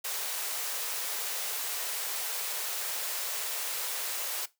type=high-pass noise; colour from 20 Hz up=white; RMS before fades=-34 dBFS; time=0.04-4.46 s; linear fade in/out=10 ms; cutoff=410 Hz; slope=48 dB/octave; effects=noise-tail reverb RT60 0.2 s tail -18 dB re dry